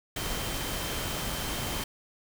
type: tone in noise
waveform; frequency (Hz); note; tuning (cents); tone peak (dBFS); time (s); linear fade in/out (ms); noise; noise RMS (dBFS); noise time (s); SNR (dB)
sine; 3122; G7; -8; -42; 0.16-1.84; 5; pink; -33; 0.16-1.84; -12
effects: none